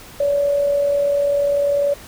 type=tone with amplitude modulation; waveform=sine; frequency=570 Hz; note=C#5; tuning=48 cents sharp; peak=-13 dBFS; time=0.2-1.94 s; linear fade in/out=5 ms; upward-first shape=sine; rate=40.2 Hz; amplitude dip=35%; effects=pink hiss -40 dBFS RMS until 2.07 s